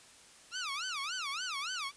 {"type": "tone with vibrato", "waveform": "15% pulse", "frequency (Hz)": 1292, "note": "E6", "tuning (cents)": -35, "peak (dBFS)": -29, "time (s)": [0.51, 1.92], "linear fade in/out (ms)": 50, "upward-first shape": "sine", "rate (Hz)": 3.5, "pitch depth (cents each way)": 290, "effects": ["white hiss -57 dBFS RMS until 1.96 s", "resampled to 22050 Hz"]}